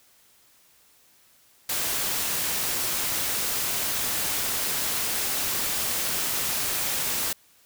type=noise; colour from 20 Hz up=white; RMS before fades=-27 dBFS; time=1.69-7.33 s; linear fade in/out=5 ms; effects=white hiss -59 dBFS RMS until 7.65 s